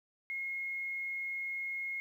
sine tone, 2156 Hz, C#7, 49 cents flat, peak -35 dBFS, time 0.3-2 s, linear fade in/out 0 ms, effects 11-bit

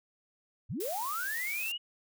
sine linear sweep, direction up, 68 to 2960 Hz, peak -33 dBFS, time 0.69-1.78 s, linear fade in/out 20 ms
blue noise, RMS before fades -40 dBFS, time 0.8-1.72 s, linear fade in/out 5 ms
effects none

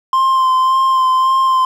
triangle tone with vibrato, 1046.5 Hz, C6, in tune, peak -8 dBFS, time 0.13-1.65 s, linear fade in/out 2 ms, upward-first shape sine, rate 1.8 Hz, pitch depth 20 cents each way, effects none

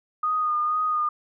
sine tone with vibrato, 1231 Hz, D#6, 19 cents flat, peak -21 dBFS, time 0.23-1.09 s, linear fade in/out 5 ms, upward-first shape sine, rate 2.1 Hz, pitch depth 25 cents each way, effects none

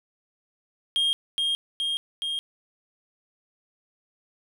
triangle tone with echo, 3229 Hz, G#7, 49 cents flat, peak -19 dBFS, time 0.96-1.13 s, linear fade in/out 0 ms, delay 420 ms, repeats 3, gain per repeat -2 dB, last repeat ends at 2.39 s, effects none

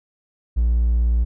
triangle tone, 58.27 Hz, A#1, in tune, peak -12 dBFS, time 0.56-1.25 s, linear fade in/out 20 ms, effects tanh soft clip ceiling -9 dBFS

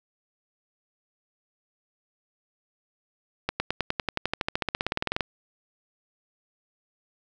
accelerating click train, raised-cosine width 0.3 ms, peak -9 dBFS, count 25, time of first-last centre 3.49-5.208 s, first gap 110 ms, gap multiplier 0.96, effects none

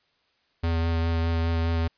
square tone with vibrato, 82.9 Hz, E2, 10 cents sharp, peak -23 dBFS, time 0.63-1.88 s, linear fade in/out 10 ms, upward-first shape sine, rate 4.9 Hz, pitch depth 14 cents each way, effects white hiss -68 dBFS RMS until 1.97 s + resampled to 11025 Hz

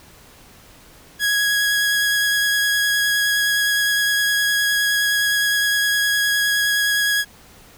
sawtooth tone with vibrato, 1661.2 Hz, G#6, in tune, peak -13 dBFS, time 1.19-7.25 s, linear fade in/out 50 ms, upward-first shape triangle, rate 9.7 Hz, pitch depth 12 cents each way, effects pink hiss -47 dBFS RMS until 7.77 s

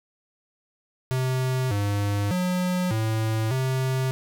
square tone with pitch steps, 129.4 / 101.8 / 181.2 / 110.6 / 130.9 Hz, C3 / G#2 / F#3 / A2 / C3, -19 / -34 / -36 / +9 / +1 cents, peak -23 dBFS, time 1.11-4.11 s, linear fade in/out 0 ms, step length 600 ms, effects none

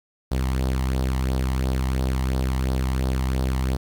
sawtooth tone with flanger, 65 Hz, C2, 11 cents flat, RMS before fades -23 dBFS, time 0.31-3.77 s, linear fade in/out 10 ms, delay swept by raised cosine 0.2 to 1.03 ms, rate 2.9 Hz, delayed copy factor +0.55, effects 9-bit

